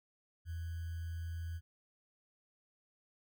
sine tone with sample-and-hold, 83.4 Hz, E2, 21 cents sharp, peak -38 dBFS, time 0.45-1.61 s, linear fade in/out 50 ms, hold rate 1575 Hz, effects none

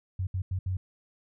sine tone bursts at uneven times, 93 Hz, F#2, 9 cents sharp, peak -27 dBFS, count 4, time 0.19-0.27 / 0.34-0.42 / 0.51-0.59 / 0.66-0.77 s, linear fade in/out 5 ms, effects none

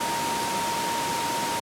sine tone in noise, 932.3 Hz, A#5, in tune, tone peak -27 dBFS, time 0-1.6 s, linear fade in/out 10 ms, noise pink, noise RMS -28 dBFS, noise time 0-1.6 s, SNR -2 dB, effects high-pass 200 Hz 12 dB/octave + low-pass 11000 Hz 12 dB/octave

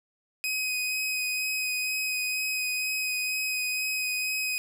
sawtooth tone with vibrato, 2516 Hz, D#7, 19 cents sharp, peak -24 dBFS, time 0.44-4.58 s, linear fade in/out 0 ms, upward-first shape sine, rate 2.1 Hz, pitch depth 12 cents each way, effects none

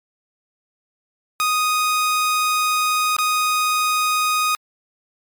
sawtooth tone with dropouts, 1244.5 Hz, D#6, in tune, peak -13 dBFS, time 1.4-4.55 s, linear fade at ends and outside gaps 0 ms, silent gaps 3.165-3.186 s, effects MP3 96 kbps

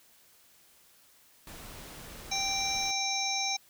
pink noise, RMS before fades -46 dBFS, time 1.47-2.91 s, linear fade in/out 2 ms
harmonic tone, 784 Hz, G5, in tune, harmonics 1 / 3 / 5 / 7 / 8, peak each -35 / -35 / -35 / -35 / -35 dBFS, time 2.31-3.57 s, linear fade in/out 10 ms
effects white hiss -61 dBFS RMS until 3.69 s

